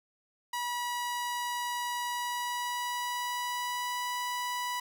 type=tone with pitch glide; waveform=sawtooth; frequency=970 to 983.5 Hz; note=B5 to B5; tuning=-31 to -7 cents; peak=-28 dBFS; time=0.53-4.8 s; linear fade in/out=5 ms; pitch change=+24 cents; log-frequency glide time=2.09-4.02 s; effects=none